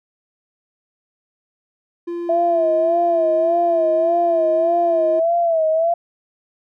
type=tone; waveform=triangle; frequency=344.2 Hz; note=F4; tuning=25 cents flat; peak=-21 dBFS; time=2.07-5.2 s; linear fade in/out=10 ms
type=tone with vibrato; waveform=sine; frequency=659.3 Hz; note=E5; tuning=in tune; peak=-14 dBFS; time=2.29-5.94 s; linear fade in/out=5 ms; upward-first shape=sine; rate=1.7 Hz; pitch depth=78 cents each way
effects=none